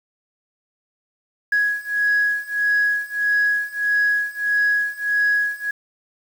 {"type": "beating tone pair", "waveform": "sine", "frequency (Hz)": [1667, 1668.6], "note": ["G#6", "G#6"], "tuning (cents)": [6, 8], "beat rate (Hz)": 1.6, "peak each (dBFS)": [-20, -19], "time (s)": [1.52, 5.71], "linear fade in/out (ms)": 5, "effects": ["tanh soft clip ceiling -11 dBFS", "7-bit"]}